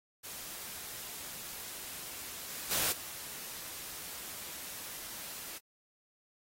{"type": "noise with level steps", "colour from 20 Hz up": "white", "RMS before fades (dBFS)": [-44, -42, -31, -44], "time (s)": [0.23, 5.59], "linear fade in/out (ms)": 20, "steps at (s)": [2.5, 2.71, 2.92], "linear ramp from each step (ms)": 2, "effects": ["AAC 48 kbps"]}